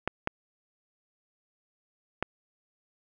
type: clicks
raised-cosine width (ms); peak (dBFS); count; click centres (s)
0.5; -12; 3; 0.076 / 0.274 / 2.226
effects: none